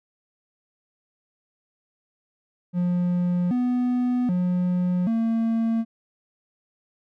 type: tone with pitch steps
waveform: triangle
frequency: 177.3 / 247.7 / 179.6 / 227 Hz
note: F3 / B3 / F3 / A#3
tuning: +26 / +5 / +49 / -46 cents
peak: -18 dBFS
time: 2.73-5.85 s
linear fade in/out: 50 ms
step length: 780 ms
effects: none